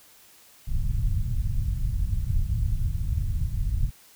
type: low-pass noise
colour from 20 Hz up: pink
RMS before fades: -25 dBFS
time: 0.67-3.91 s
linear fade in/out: 20 ms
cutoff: 120 Hz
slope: 24 dB/octave
effects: white hiss -54 dBFS RMS until 4.15 s